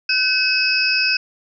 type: tone cluster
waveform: sine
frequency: 1521 / 2570 / 4865 / 5270 Hz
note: F#6 / E7 / D#8 / E8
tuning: +47 / -45 / -40 / -1 cents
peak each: -23 / -18 / -22 / -22 dBFS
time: 0.09-1.17 s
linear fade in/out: 5 ms
effects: none